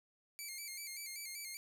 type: tone with vibrato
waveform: 10% pulse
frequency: 2217 Hz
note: C#7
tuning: in tune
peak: -35 dBFS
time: 0.39-1.57 s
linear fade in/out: 0 ms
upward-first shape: square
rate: 5.2 Hz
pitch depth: 69 cents each way
effects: none